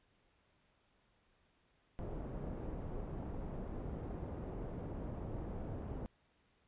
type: low-pass noise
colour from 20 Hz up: pink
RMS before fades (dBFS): -43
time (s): 1.99-6.06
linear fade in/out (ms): 0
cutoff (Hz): 570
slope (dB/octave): 12
effects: pink hiss -74 dBFS RMS until 6.67 s + resampled to 8000 Hz